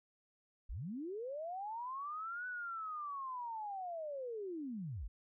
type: linear two-way sweep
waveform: sine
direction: up then down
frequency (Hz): 30.74 to 1500 to 36.02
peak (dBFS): -40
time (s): 0.69-5.08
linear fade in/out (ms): 10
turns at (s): 2.47
effects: none